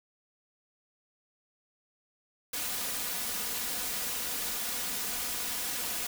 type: noise with comb filter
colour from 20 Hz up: white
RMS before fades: -34 dBFS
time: 2.53-6.07 s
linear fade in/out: 5 ms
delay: 4.1 ms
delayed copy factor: +0.55
effects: none